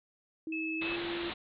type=tone with pitch glide; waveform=sine; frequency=320 to 343 Hz; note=D#4 to F4; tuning=+49 to -31 cents; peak=-35 dBFS; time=0.47-1.3 s; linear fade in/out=2 ms; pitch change=+120 cents; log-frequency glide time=0.78-0.94 s
type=tone; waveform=sine; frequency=2600 Hz; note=E7; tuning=24 cents flat; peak=-35 dBFS; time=0.52-0.96 s; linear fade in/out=5 ms
type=low-pass noise; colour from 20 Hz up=white; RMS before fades=-40 dBFS; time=0.81-1.34 s; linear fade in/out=10 ms; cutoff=4000 Hz; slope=96 dB/octave
effects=none